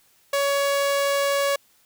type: tone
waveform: sawtooth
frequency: 561 Hz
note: C#5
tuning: 21 cents sharp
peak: -16 dBFS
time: 0.33-1.56 s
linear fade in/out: 5 ms
effects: white hiss -60 dBFS RMS until 1.85 s